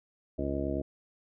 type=harmonic tone; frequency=69.3 Hz; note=C#2; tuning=in tune; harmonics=1 / 2 / 3 / 4 / 5 / 6 / 7 / 8 / 9; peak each=-36 / -40 / -40 / -35 / -36 / -46 / -40 / -47 / -37 dBFS; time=0.38-0.82 s; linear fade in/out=10 ms; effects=none